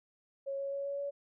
sine tone with pitch steps, 550 / 553.8 / 557.7 / 561.6 / 565.5 Hz, C#5 / C#5 / C#5 / C#5 / C#5, -14 / -2 / +10 / +22 / +34 cents, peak -34 dBFS, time 0.46-1.11 s, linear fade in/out 20 ms, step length 130 ms, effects none

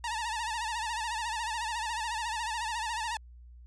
sawtooth tone with vibrato, 906 Hz, A#5, 50 cents flat, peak -28 dBFS, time 0.04-3.17 s, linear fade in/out 2 ms, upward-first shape sine, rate 14 Hz, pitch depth 100 cents each way, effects added 60 Hz sine -48 dBFS peak until 3.66 s + resampled to 22050 Hz

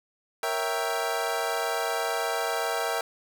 25% pulse chord, A# diminished seventh, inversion none, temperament equal, 466.2 / 554.4 / 659.3 / 784 Hz, A#4 / C#5 / E5 / G5, 0 / 0 / 0 / 0 cents, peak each -28 / -32 / -27 / -28 dBFS, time 0.43-3.01 s, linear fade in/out 2 ms, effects none

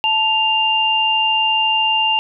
sine tone pair together, 880 / 2794 Hz, A5 / F7, 0 / 0 cents, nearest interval octave + minor sixth, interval 2000 cents, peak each -18 / -15 dBFS, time 0.04-2.19 s, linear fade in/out 0 ms, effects none

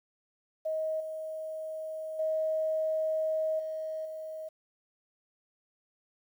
sine tone with level steps, 631 Hz, D#5, 24 cents sharp, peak -29 / -35 / -27 / -33 / -37 dBFS, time 0.65-4.49 s, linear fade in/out 10 ms, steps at 1 / 2.19 / 3.59 / 4.05 s, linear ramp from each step 5 ms, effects 10-bit

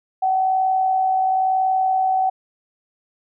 sine tone with amplitude modulation, 757 Hz, F#5, 39 cents sharp, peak -14 dBFS, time 0.22-2.3 s, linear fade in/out 10 ms, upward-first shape sine, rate 61 Hz, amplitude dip 35%, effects none

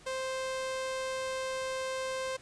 sawtooth tone, 523.3 Hz, C5, in tune, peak -29 dBFS, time 0.06-2.37 s, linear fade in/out 10 ms, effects pink hiss -56 dBFS RMS until 2.41 s + resampled to 22050 Hz

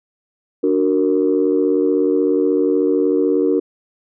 sine chord, D augmented, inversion none, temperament equal with one note detuned, 293.7 / 370 / 463.2 Hz, D4 / F#4 / A#4, 0 / 0 / -11 cents, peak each -17 dBFS, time 0.63-3.6 s, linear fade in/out 10 ms, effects tanh soft clip ceiling -5 dBFS

